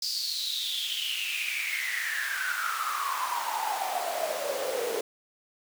pink noise with high-pass filter sweep, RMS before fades -31 dBFS, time 0.02-5.01 s, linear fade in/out 5 ms, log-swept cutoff 4900 to 440 Hz, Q 9.7, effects none

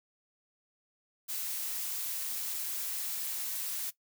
blue noise, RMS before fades -36 dBFS, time 1.28-3.91 s, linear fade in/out 20 ms, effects noise-tail reverb RT60 0.1 s tail -17 dB re dry

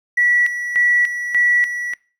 triangle tone with tremolo, 1944 Hz, B6, 28 cents flat, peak -8 dBFS, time 0.17-1.94 s, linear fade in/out 10 ms, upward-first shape square, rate 1.7 Hz, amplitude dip 75%, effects noise-tail reverb RT60 0.4 s tail -25 dB re dry + tanh soft clip ceiling -10 dBFS

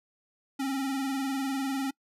square tone with vibrato, 270.4 Hz, C#4, 43 cents flat, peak -29 dBFS, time 0.59-1.91 s, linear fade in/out 10 ms, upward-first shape sine, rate 20 Hz, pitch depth 60 cents each way, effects noise-tail reverb RT60 0.1 s tail -25 dB re dry + resampled to 32000 Hz

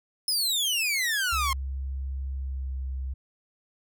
sawtooth exponential sweep, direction down, 5220 to 1048 Hz, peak -21 dBFS, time 0.28-1.53 s, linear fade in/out 2 ms
sine tone with pitch glide, 67 to 65.77 Hz, C2 to C2, +42 to +10 cents, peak -29 dBFS, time 1.32-3.14 s, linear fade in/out 10 ms, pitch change -32 cents, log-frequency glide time 2.35-2.75 s
effects none

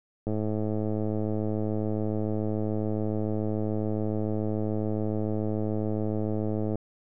click train, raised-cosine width 2 ms, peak -17 dBFS, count 695, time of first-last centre 0.27-6.756 s, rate 107 Hz, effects none

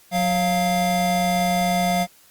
square tone pair together, 182.57 / 698.5 Hz, F#3 / F5, -23 / 0 cents, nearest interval octave + major seventh, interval 2323 cents, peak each -23 / -21 dBFS, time 0.11-2.07 s, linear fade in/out 50 ms, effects white hiss -53 dBFS RMS until 2.3 s + Opus 48 kbps

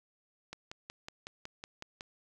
click train, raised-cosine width 0.2 ms, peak -25 dBFS, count 9, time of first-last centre 0.53-2.009 s, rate 5.41 Hz, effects none

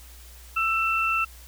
sine tone pair together, 1326 / 2682 Hz, E6 / E7, +10 / +29 cents, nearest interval octave, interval 1219 cents, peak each -24 dBFS, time 0.56-1.25 s, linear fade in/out 10 ms, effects added 60 Hz sine -45 dBFS peak until 1.47 s + white hiss -50 dBFS RMS until 1.47 s

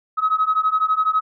sine beating tone pair, 1269 / 1281 Hz, D#6 / E6, +34 / -50 cents, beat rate 12 Hz, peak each -19 / -18 dBFS, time 0.17-1.21 s, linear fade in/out 20 ms, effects tanh soft clip ceiling -9 dBFS

